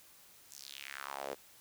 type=tone with high-pass filter sweep; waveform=sawtooth; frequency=69.3 Hz; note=C#2; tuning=in tune; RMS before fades=-45 dBFS; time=0.5-1.35 s; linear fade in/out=20 ms; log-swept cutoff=7400 to 440 Hz; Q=2.9; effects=white hiss -60 dBFS RMS until 1.6 s